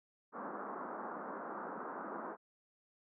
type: band-pass noise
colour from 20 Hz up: white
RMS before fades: -44 dBFS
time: 0.32-2.37 s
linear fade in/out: 50 ms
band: 190 to 1400 Hz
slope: 48 dB/octave
effects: none